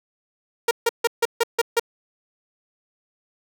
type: tone bursts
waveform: sawtooth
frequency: 466.2 Hz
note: A#4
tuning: in tune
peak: -12 dBFS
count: 7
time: 0.68-1.797 s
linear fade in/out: 5 ms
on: 31 ms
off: 150 ms
effects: none